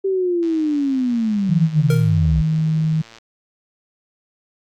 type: linear sweep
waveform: sine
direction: down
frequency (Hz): 392 to 58.27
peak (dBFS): -16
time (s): 0.04-2.42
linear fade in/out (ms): 10
type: click train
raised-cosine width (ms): 0.2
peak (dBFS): -25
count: 315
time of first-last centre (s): 0.43-3.184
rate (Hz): 114
type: tone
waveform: sine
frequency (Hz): 157.5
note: D#3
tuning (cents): +21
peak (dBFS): -15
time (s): 1.49-3.02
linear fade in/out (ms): 10
type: tone with exponential decay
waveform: square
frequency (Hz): 466.2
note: A#4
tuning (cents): 0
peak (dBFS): -19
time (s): 1.9-2.21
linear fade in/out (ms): 2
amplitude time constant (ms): 66
effects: AAC 64 kbps